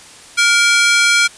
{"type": "ring-modulated tone", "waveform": "sawtooth", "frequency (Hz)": 1864.7, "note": "A#6", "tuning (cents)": 0, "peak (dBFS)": -3, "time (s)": [0.37, 1.28], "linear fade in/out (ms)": 20, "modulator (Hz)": 452, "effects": ["white hiss -39 dBFS RMS until 1.37 s", "resampled to 22050 Hz"]}